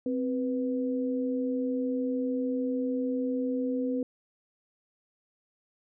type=tone pair together; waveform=sine; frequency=260.1 / 493.3 Hz; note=C4 / B4; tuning=-10 / -2 cents; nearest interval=major seventh; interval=1108 cents; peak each=-28 / -32 dBFS; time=0.06-4.03 s; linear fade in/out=2 ms; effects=none